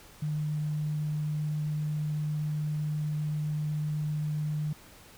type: tone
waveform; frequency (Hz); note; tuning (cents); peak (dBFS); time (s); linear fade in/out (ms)
sine; 151.3; D#3; -48; -28; 0.22-4.73; 5
effects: pink hiss -53 dBFS RMS until 5.17 s